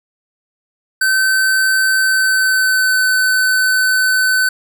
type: tone with pitch glide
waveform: square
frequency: 1537 to 1515.8 Hz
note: G6 to F#6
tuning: -35 to +41 cents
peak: -12 dBFS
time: 1.01-4.49 s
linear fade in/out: 5 ms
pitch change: -24 cents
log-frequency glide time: 1.99-3 s
effects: none